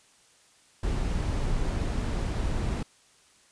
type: noise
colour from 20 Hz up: brown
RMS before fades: -28 dBFS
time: 0.83-2.83 s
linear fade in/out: 5 ms
effects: white hiss -60 dBFS RMS until 3.51 s + resampled to 22050 Hz

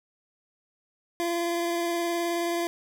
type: tone with vibrato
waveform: 25% pulse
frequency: 342 Hz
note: F4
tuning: 36 cents flat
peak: -22 dBFS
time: 1.2-2.67 s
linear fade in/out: 0 ms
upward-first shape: sine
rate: 19 Hz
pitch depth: 13 cents each way
effects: none

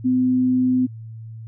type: tone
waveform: sine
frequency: 254.4 Hz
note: C4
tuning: 48 cents flat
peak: -15 dBFS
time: 0.04-0.87 s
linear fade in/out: 20 ms
effects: added 112 Hz sine -33 dBFS peak until 1.47 s

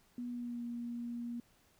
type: tone with pitch glide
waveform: sine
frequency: 243.2 to 237.6 Hz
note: B3 to A#3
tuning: -26 to +33 cents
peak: -38 dBFS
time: 0.18-1.4 s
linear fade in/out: 2 ms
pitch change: -41 cents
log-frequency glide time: 0.29-0.64 s
effects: pink hiss -69 dBFS RMS until 1.79 s

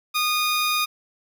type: tone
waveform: 15% pulse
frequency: 1229 Hz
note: D#6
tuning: 22 cents flat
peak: -14 dBFS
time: 0.14-0.86 s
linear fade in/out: 20 ms
effects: none

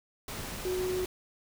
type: tone in noise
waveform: sine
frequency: 367.8 Hz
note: F#4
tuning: 10 cents flat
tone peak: -29 dBFS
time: 0.65-1.05 s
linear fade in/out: 2 ms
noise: pink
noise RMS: -39 dBFS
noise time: 0.28-1.06 s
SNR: +7 dB
effects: none

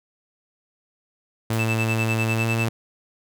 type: tone with pitch glide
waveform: sawtooth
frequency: 112.5 to 114.14 Hz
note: A2 to A#2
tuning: +39 to -36 cents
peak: -17 dBFS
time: 1.5-2.69 s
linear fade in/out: 5 ms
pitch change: +25 cents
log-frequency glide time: 2.34-2.46 s
type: noise with exponential decay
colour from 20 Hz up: white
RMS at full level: -35 dBFS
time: 1.53-1.76 s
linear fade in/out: 1 ms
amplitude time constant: 49 ms
type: tone with tremolo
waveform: triangle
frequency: 2637 Hz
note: E7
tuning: in tune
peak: -21 dBFS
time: 1.59-2.67 s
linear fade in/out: 0 ms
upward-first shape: sine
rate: 10 Hz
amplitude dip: 100%
effects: none

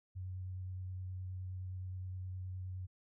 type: tone with vibrato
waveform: sine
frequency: 92.5 Hz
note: F#2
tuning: in tune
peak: -40 dBFS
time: 0.15-2.87 s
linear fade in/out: 20 ms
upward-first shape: square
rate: 9.6 Hz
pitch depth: 10 cents each way
effects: none

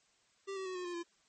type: tone with pitch steps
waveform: square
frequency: 392 / 381.5 / 371.3 / 361.3 / 351.7 / 342.2 Hz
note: G4 / G4 / F#4 / F#4 / F4 / F4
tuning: 0 / -47 / +6 / -41 / +12 / -35 cents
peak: -39 dBFS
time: 0.47-1.034 s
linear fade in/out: 20 ms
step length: 94 ms
effects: white hiss -71 dBFS RMS until 1.28 s + MP3 32 kbps

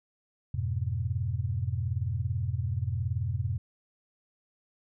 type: chord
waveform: sine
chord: F diminished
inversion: none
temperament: just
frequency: 87.31 / 104.77 / 125.72 Hz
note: F2 / Ab2 / Cb3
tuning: 0 / +16 / +31 cents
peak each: -32 dBFS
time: 0.54-3.58 s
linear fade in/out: 5 ms
effects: none

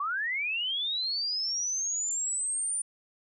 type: linear sweep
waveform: sine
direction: up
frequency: 1098 to 9290 Hz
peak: -28 dBFS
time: 0-2.82 s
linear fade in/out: 5 ms
effects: none

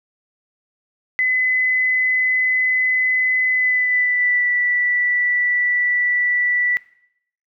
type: tone with pitch glide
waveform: sine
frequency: 2019 to 1963.8 Hz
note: B6 to B6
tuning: +38 to -10 cents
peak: -15 dBFS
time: 1.19-6.77 s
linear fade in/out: 0 ms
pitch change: -48 cents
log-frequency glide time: 3.49-4.49 s
effects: noise-tail reverb RT60 0.7 s tail -18 dB re dry

